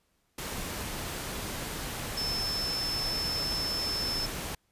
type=tone in noise; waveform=sine; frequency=5274 Hz; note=E8; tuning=in tune; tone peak=-30 dBFS; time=2.17-4.26 s; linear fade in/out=5 ms; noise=pink; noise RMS=-36 dBFS; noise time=0.38-4.55 s; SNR=+3 dB; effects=pink hiss -73 dBFS RMS until 4.71 s + resampled to 32000 Hz